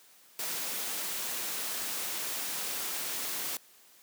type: noise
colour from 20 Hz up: white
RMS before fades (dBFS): -35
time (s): 0.39-3.57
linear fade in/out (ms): 2
effects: white hiss -59 dBFS RMS until 4.02 s + high-pass 200 Hz 12 dB/octave